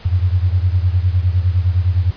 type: beating tone pair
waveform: sine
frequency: 87.31 / 97.11 Hz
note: F2 / G2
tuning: 0 / -16 cents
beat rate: 9.8 Hz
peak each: -14 / -17 dBFS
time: 0.05-2.11 s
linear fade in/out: 10 ms
effects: pink hiss -40 dBFS RMS until 2.16 s + resampled to 11025 Hz